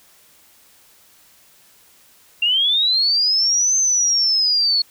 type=linear two-way sweep; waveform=sine; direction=up then down; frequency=2747 to 6272 to 4338 Hz; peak=-14 dBFS; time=2.42-4.82 s; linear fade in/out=5 ms; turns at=3.77 s; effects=white hiss -52 dBFS RMS until 4.9 s